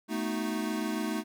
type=chord; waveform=square; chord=B dominant seventh; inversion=third; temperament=equal; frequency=220 / 246.9 / 311.1 / 370 Hz; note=A3 / B3 / D#4 / F#4; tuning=0 / 0 / 0 / 0 cents; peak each=-34 / -39 / -35 / -40 dBFS; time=0.08-1.24 s; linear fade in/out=50 ms; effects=none